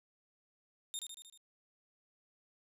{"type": "tone with echo", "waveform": "20% pulse", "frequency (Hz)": 3659, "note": "A#7", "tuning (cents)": -33, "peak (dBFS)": -32, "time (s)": [0.94, 0.99], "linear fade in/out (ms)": 0, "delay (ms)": 77, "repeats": 5, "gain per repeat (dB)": -4, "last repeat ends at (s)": 1.375, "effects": []}